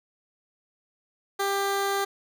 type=tone; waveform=15% pulse; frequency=396.2 Hz; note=G4; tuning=18 cents sharp; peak=-18 dBFS; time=1.39-2.05 s; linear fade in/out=10 ms; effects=none